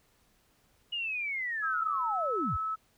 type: linear sweep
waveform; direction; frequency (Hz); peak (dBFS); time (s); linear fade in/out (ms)
sine; down; 2900 to 51.4; -31; 0.92-2.57; 10
type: tone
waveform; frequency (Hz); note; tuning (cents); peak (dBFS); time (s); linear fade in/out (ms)
sine; 1300; E6; -24; -30; 1.62-2.76; 20
effects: pink hiss -68 dBFS RMS until 2.97 s